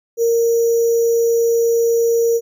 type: tone with sample-and-hold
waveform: sine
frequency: 464.2 Hz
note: A#4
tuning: 7 cents flat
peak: -12 dBFS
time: 0.17-2.41 s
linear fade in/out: 50 ms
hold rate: 6300 Hz
effects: none